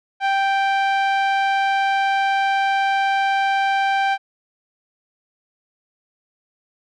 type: tone with low-pass filter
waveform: sawtooth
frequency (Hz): 784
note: G5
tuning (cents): 0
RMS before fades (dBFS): -19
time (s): 0.2-4.18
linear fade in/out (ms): 50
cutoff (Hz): 2600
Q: 0.82
effects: none